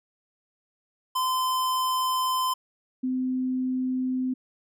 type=tone pair in turn; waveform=square / sine; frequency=1028 / 256.5 Hz; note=C6 / C4; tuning=-31 / -34 cents; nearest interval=2 octaves; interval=2403 cents; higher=first; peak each=-24 dBFS; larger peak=neither; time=1.15-2.54 / 3.03-4.34 s; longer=first; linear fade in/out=10 ms; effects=none